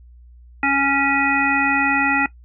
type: harmonic tone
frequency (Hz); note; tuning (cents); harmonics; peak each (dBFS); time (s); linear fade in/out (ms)
277.2; C#4; 0; 1 / 3 / 5 / 7 / 9; -22 / -22 / -22 / -22 / -22; 0.63-2.26; 2
effects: noise-tail reverb RT60 0.1 s tail -18 dB re dry + added 60 Hz sine -42 dBFS peak until 2.44 s